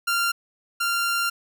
sawtooth tone pair in turn, 1387 / 1387 Hz, F6 / F6, -12 / -12 cents, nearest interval unison, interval 0 cents, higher neither, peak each -17 / -18 dBFS, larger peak first, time 0.07-0.32 / 0.8-1.3 s, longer second, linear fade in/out 10 ms, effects none

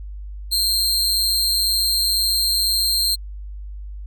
sawtooth tone with amplitude modulation, 4186 Hz, C8, in tune, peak -11 dBFS, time 0.51-3.16 s, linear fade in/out 20 ms, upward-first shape sine, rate 198 Hz, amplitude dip 70%, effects added 50 Hz sine -30 dBFS peak until 4.06 s

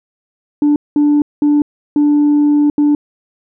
sine tone bursts at uneven times, 293.7 Hz, D4, in tune, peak -6 dBFS, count 5, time 0.62-0.76 / 0.96-1.22 / 1.42-1.62 / 1.96-2.7 / 2.78-2.95 s, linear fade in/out 2 ms, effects tanh soft clip ceiling -6 dBFS

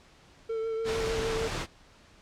triangle tone with vibrato, 448.2 Hz, A4, 32 cents sharp, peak -27 dBFS, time 0.49-1.48 s, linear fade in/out 10 ms, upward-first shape triangle, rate 6.7 Hz, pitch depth 25 cents each way
pink noise, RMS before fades -33 dBFS, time 0.84-1.67 s, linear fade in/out 50 ms
effects pink hiss -57 dBFS RMS until 2.21 s + low-pass 6000 Hz 12 dB/octave

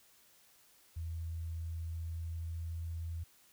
sine tone with pitch glide, 82.41 to 82.94 Hz, E2 to E2, 0 to +11 cents, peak -37 dBFS, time 0.96-3.24 s, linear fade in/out 10 ms, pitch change +11 cents, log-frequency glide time 1.74-2.77 s, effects white hiss -65 dBFS RMS until 3.52 s

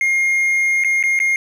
triangle tone with dropouts, 2132 Hz, C7, 32 cents sharp, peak -12 dBFS, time 0.01-1.36 s, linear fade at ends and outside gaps 1 ms, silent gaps 0.838-0.846 / 1.028-1.037 / 1.191-1.201 s, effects none

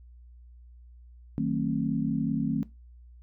sine chord, D# diminished seventh, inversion none, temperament just, 155.56 / 186.68 / 224 / 268.8 Hz, D#3 / F#3 / A3 / C4, 0 / +16 / +31 / +47 cents, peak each -31 / -33 / -29 / -30 dBFS, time 1.38-2.63 s, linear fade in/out 0 ms, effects noise-tail reverb RT60 0.2 s tail -18 dB re dry + added 60 Hz sine -48 dBFS peak until 3.22 s

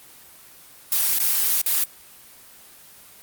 blue noise with dropouts, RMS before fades -20 dBFS, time 0.92-1.84 s, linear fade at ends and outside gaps 2 ms, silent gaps 1.187-1.199 / 1.616-1.661 s, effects white hiss -47 dBFS RMS until 3.22 s + Opus 24 kbps

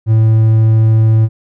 triangle tone, 110.8 Hz, A2, 13 cents sharp, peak -4 dBFS, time 0.06-1.29 s, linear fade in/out 50 ms, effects none

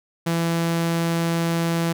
sawtooth tone, 167.3 Hz, E3, 26 cents sharp, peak -16 dBFS, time 0.26-1.93 s, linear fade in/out 10 ms, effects none

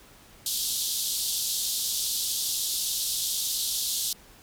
pink band-pass noise, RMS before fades -29 dBFS, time 0.46-4.13 s, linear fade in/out 2 ms, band 3400 to 15000 Hz, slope 48 dB/octave, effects pink hiss -53 dBFS RMS until 4.42 s

